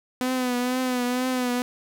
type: tone with vibrato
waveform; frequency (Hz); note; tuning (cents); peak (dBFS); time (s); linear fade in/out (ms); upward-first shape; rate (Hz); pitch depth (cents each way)
sawtooth; 251; B3; +28; -19; 0.21-1.62; 0; triangle; 2.1; 51
effects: none